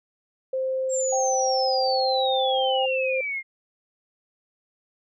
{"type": "tone", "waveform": "sine", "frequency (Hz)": 523.3, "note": "C5", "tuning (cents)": 0, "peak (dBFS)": -23, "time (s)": [0.53, 3.21], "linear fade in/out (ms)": 5}
{"type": "exponential sweep", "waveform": "sine", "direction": "down", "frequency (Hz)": [7590, 2100], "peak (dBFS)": -26, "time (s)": [0.89, 3.43], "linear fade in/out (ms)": 50}
{"type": "tone with pitch glide", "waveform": "sine", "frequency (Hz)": [778, 786.6], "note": ["G5", "G5"], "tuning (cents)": [-13, 6], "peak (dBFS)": -24, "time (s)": [1.12, 2.86], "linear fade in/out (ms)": 10, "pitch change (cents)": 19, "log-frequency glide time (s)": [2, 2.24]}
{"effects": []}